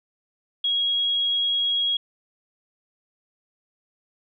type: tone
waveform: sine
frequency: 3303 Hz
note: G#7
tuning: 10 cents flat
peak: -20 dBFS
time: 0.64-1.97 s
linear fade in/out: 5 ms
effects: none